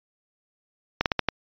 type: slowing click train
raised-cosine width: 0.3 ms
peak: -5 dBFS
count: 5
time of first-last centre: 1.01-1.287 s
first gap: 48 ms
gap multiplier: 1.25
effects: resampled to 11025 Hz